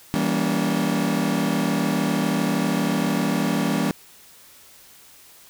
40% pulse chord, E diminished seventh, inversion none, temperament just, 164.81 / 197.78 / 237.3 / 284.8 Hz, E3 / G3 / Bb3 / Db4, 0 / +16 / +31 / +47 cents, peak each -26 / -24 / -25 / -25 dBFS, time 0.14-3.91 s, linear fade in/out 0 ms, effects white hiss -49 dBFS RMS until 5.49 s

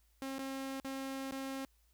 sawtooth tone with dropouts, 268.8 Hz, C4, 47 cents sharp, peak -35 dBFS, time 0.22-1.65 s, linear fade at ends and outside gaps 0 ms, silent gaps 0.384-0.392 / 0.799-0.847 / 1.311-1.323 s, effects added 55 Hz sine -68 dBFS peak until 1.93 s + white hiss -75 dBFS RMS until 1.93 s

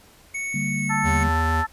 square tone with pitch glide, 2217 to 2197 Hz, C#7 to C#7, 0 to -16 cents, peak -27 dBFS, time 0.34-1.24 s, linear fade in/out 10 ms, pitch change -16 cents, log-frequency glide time 0.71-0.87 s
sine chord, G minor, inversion second, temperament equal with one note detuned, 146.83 / 196 / 229.7 Hz, D3 / G3 / Bb3, 0 / 0 / -25 cents, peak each -28 / -28 / -30 dBFS, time 0.54-1.29 s, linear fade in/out 5 ms
harmonic tone, 440.8 Hz, A4, 3 cents sharp, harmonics 2 / 3 / 4, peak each -25 / -27 / -28 dBFS, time 0.89-1.67 s, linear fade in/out 20 ms
square tone with vibrato, 80.5 Hz, E2, 41 cents flat, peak -22 dBFS, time 1.03-1.65 s, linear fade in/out 50 ms, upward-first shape sine, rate 8.7 Hz, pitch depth 13 cents each way
effects pink hiss -52 dBFS RMS until 1.72 s + resampled to 32000 Hz

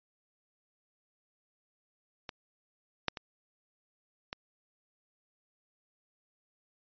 clicks, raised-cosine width 0.2 ms, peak -21 / -10 / -22 / -19 dBFS, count 4, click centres 2.292 / 3.083 / 3.172 / 4.329 s, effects resampled to 11025 Hz

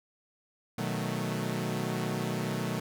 sawtooth chord, B dominant seventh, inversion none, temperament equal, 123.47 / 155.56 / 185 / 220 Hz, B2 / D#3 / F#3 / A3, 0 / 0 / 0 / 0 cents, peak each -32 dBFS, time 0.78-2.8 s, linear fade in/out 5 ms, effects none

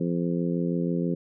harmonic tone, 86.2 Hz, F2, 22 cents flat, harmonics 2 / 3 / 4 / 5 / 6, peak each -26 / -30 / -32 / -34 / -36 dBFS, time 0-1.15 s, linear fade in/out 10 ms, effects none

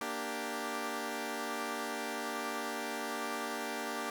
10% pulse chord, G minor, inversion first, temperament equal, 233.1 / 293.7 / 392 Hz, Bb3 / D4 / G4, 0 / 0 / 0 cents, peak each -32 dBFS, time 0.01-4.1 s, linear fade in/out 2 ms, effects none

